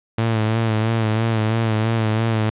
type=tone with vibrato; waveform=sawtooth; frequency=111.4 Hz; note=A2; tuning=22 cents sharp; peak=-13 dBFS; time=0.18-2.5 s; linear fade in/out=5 ms; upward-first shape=sine; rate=3 Hz; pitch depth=50 cents each way; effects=resampled to 8000 Hz + 8-bit